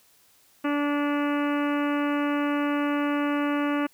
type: harmonic tone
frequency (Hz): 290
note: D4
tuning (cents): -22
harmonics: 1 / 2 / 3 / 4 / 5 / 6 / 7 / 8 / 9 / 10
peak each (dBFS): -24 / -32 / -36 / -33 / -36 / -40 / -41 / -43 / -41 / -45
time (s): 0.64-3.87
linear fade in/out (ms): 10
effects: white hiss -60 dBFS RMS until 3.93 s